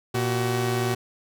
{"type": "tone pair together", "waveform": "sawtooth", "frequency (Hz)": [118.37, 377.1], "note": ["A#2", "F#4"], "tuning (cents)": [27, 33], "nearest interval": "octave + minor sixth", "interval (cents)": 2006, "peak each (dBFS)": [-21, -22], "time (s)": [0.14, 0.95], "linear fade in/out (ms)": 10, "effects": []}